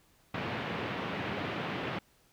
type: band-pass noise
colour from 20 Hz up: pink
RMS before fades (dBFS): -36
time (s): 0.34-1.99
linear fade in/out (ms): 5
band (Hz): 110 to 3100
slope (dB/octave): 24
effects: pink hiss -66 dBFS RMS until 2.32 s